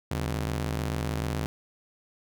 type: ring-modulated tone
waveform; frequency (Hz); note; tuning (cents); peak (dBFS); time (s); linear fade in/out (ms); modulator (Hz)
sawtooth; 109.4; A2; -9; -21; 0.11-1.46; 0; 31.3
effects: none